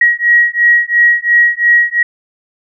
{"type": "beating tone pair", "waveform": "sine", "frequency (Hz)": [1900, 1902.9], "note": ["A#6", "A#6"], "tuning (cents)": [33, 35], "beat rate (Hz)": 2.9, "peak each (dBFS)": -10, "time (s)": [0.01, 2.03], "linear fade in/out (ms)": 5, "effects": []}